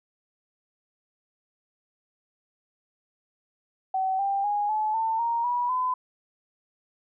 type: tone with pitch steps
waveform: sine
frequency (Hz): 760 / 791.8 / 825 / 859.5 / 895.5 / 933 / 972 / 1012.7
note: F#5 / G5 / G#5 / A5 / A5 / A#5 / B5 / B5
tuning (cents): +46 / +17 / -12 / -41 / +30 / +1 / -28 / +43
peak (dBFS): -23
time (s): 3.94-5.94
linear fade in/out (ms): 5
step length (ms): 250
effects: none